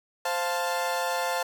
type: chord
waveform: 30% pulse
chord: F major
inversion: second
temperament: equal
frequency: 523.3 / 698.5 / 880 Hz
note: C5 / F5 / A5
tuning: 0 / 0 / 0 cents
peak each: -28 / -28 / -28 dBFS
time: 0.25-1.43 s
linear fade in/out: 5 ms
effects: none